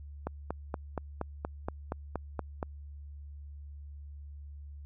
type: click train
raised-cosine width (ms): 1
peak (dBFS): -19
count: 11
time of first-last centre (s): 0.27-2.628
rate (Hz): 4.24
effects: added 72 Hz sine -43 dBFS peak until 4.85 s

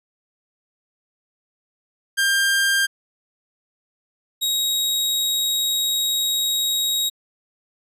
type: tone pair in turn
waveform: sawtooth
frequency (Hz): 1595 / 3794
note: G6 / A#7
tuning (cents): +30 / +30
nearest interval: octave + minor third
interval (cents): 1500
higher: second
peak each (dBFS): -13 / -16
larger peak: first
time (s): 2.17-2.87 / 4.41-7.1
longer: second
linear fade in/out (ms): 20
effects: resampled to 32000 Hz

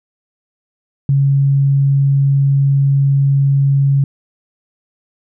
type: tone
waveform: sine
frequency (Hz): 138.59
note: C#3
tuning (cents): 0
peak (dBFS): -9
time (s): 1.09-4.04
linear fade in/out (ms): 2
effects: none

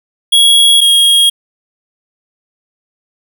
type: tone pair in turn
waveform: square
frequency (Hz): 3322 / 3272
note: G#7 / G#7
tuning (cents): 0 / -26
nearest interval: unison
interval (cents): 26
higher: first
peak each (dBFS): -5 / -6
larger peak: first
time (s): 0.32-0.81 / 0.81-1.3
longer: neither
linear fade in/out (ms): 10
effects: none

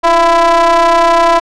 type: ring-modulated tone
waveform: square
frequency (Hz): 164.81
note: E3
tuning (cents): 0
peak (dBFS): -4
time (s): 0.03-1.4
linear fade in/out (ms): 20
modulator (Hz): 840
effects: low-pass 6000 Hz 12 dB/octave

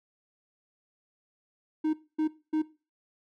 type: tone bursts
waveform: triangle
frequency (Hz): 311.1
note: D#4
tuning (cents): 0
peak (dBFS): -22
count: 3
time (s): 1.84-2.622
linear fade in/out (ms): 10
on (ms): 94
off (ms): 250
effects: noise-tail reverb RT60 0.3 s tail -17 dB re dry

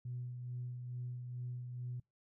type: tone with tremolo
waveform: sine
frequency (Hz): 123.47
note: B2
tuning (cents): 0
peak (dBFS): -38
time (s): 0.05-2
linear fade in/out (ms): 5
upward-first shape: sine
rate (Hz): 2.3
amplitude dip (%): 40
effects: noise-tail reverb RT60 0.2 s tail -26 dB re dry + tanh soft clip ceiling -34 dBFS

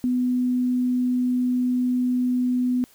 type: tone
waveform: sine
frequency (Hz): 249.6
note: B3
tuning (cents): +19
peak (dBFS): -19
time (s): 0.04-2.84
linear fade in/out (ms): 0
effects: white hiss -55 dBFS RMS until 2.94 s

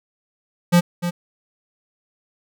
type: tone with echo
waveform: square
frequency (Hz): 174.61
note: F3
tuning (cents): 0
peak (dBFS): -11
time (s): 0.72-0.81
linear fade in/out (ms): 20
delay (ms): 300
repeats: 1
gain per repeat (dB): -10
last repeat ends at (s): 1.11
effects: none

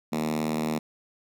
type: tone with high-pass filter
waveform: 5% pulse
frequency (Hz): 77.78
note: D#2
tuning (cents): 0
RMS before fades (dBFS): -28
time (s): 0.12-0.79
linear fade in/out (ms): 10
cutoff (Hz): 200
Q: 7.3
effects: none

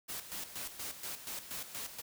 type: noise with tremolo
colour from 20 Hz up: white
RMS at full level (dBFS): -41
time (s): 0.08-2.02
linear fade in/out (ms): 20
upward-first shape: square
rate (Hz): 4.2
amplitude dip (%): 65
effects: none

